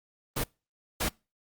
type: noise bursts at uneven times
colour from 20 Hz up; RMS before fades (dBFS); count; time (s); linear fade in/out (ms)
pink; -29; 2; 0.36-0.44 / 1-1.09; 10
effects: noise-tail reverb RT60 0.3 s tail -26 dB re dry + Opus 32 kbps